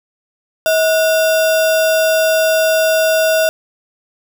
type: tone with sample-and-hold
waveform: sine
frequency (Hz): 640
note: D#5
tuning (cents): +49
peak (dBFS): -10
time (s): 0.66-3.49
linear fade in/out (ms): 0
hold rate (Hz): 2100
effects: none